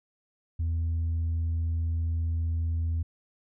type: tone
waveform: sine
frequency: 82.4 Hz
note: E2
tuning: in tune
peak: -23 dBFS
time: 0.59-3.03 s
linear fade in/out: 10 ms
effects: tanh soft clip ceiling -24 dBFS